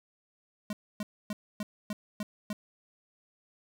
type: tone bursts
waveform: square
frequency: 209.1 Hz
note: G#3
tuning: 12 cents sharp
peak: -33 dBFS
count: 7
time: 0.7-2.53 s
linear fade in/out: 2 ms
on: 30 ms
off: 270 ms
effects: none